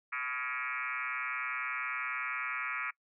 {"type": "tone with frequency modulation", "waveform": "sine", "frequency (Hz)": 1791, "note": "A6", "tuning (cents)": 30, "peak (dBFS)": -33, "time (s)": [0.12, 2.91], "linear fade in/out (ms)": 10, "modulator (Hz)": 130, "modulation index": 5, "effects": ["noise-tail reverb RT60 0.1 s tail -24 dB re dry"]}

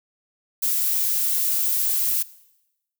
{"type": "noise", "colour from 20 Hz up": "violet", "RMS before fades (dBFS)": -22, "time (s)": [0.62, 2.23], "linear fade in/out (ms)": 10, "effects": ["noise-tail reverb RT60 0.9 s tail -19 dB re dry"]}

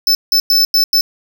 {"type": "tone bursts at uneven times", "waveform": "square", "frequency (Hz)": 5274, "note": "E8", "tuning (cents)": 0, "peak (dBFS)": -9, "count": 5, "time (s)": [[0.07, 0.15], [0.32, 0.4], [0.5, 0.65], [0.74, 0.84], [0.93, 1.01]], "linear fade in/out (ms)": 2, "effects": []}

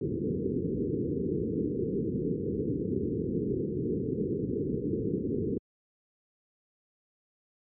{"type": "low-pass noise", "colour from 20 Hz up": "white", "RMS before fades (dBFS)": -30, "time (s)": [0.01, 5.58], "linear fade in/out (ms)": 5, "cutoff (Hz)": 460, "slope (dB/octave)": 96, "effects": ["high-pass 100 Hz 12 dB/octave"]}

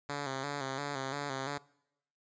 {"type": "tone with vibrato", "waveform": "5% pulse", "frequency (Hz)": 138.59, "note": "C#3", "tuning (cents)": 0, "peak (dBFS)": -24, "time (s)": [0.09, 1.58], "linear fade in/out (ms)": 5, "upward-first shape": "square", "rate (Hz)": 2.9, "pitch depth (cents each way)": 61, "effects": ["noise-tail reverb RT60 0.8 s tail -23 dB re dry", "resampled to 16000 Hz"]}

